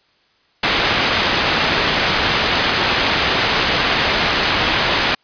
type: low-pass noise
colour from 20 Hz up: white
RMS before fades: -17 dBFS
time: 0.63-5.15 s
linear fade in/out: 5 ms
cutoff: 3400 Hz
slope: 12 dB/octave
effects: white hiss -58 dBFS RMS until 5.23 s + resampled to 11025 Hz